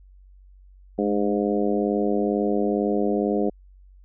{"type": "harmonic tone with a mistuned harmonic", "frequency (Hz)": 102.2, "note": "G#2", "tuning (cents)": -27, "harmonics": [2, 3, 4, 5, 6, 7], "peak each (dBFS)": [-25, -26, -25, -28, -32, -32], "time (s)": [0.98, 3.5], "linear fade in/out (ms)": 10, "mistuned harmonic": 2, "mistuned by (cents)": 37, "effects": ["added 47 Hz sine -47 dBFS peak until 4.04 s"]}